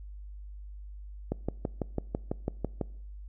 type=click train; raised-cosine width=2 ms; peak=-16 dBFS; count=10; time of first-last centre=1.32-2.813 s; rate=6.03 Hz; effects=noise-tail reverb RT60 0.7 s tail -23 dB re dry + added 50 Hz sine -41 dBFS peak until 3.28 s